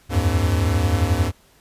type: tone cluster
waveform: square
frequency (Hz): 78.6 / 89.3 / 100.9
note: D#2 / F2 / G#2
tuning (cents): +18 / +39 / -49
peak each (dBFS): -22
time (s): 0.09-1.32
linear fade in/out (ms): 50
effects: pink hiss -55 dBFS RMS until 1.6 s + resampled to 32000 Hz